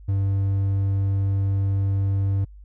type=tone; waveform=triangle; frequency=98 Hz; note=G2; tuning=in tune; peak=-17 dBFS; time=0.08-2.45 s; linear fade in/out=10 ms; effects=added 50 Hz sine -41 dBFS peak until 2.64 s